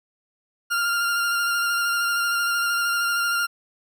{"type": "tone with vibrato", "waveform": "40% pulse", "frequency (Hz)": 1396.9, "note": "F6", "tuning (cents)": 0, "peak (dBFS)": -20, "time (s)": [0.7, 3.47], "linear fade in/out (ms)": 20, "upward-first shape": "square", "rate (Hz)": 13, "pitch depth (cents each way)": 15, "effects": []}